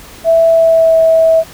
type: tone with pitch glide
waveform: sine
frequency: 659.3 to 649.8 Hz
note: E5 to E5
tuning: 0 to -25 cents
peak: -5 dBFS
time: 0.24-1.44 s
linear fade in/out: 50 ms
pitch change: -25 cents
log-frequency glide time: 0.48-0.98 s
effects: pink hiss -35 dBFS RMS until 1.53 s